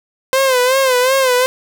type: tone with vibrato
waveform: sawtooth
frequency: 517 Hz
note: C5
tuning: 21 cents flat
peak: -7 dBFS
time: 0.33-1.46 s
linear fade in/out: 0 ms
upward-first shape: sine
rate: 2.7 Hz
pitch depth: 80 cents each way
effects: none